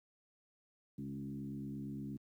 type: tone with frequency modulation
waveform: sine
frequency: 209.1 Hz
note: G#3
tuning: 12 cents sharp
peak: -40 dBFS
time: 0.98-2.17 s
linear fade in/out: 5 ms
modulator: 68.6 Hz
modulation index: 1.3
effects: high-pass 80 Hz 12 dB/octave + 12-bit